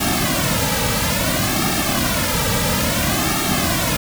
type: noise with flanger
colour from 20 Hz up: pink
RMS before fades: -19 dBFS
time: 0-3.97 s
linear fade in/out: 10 ms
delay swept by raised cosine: 2 to 2.83 ms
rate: 0.59 Hz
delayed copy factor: -0.95
effects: none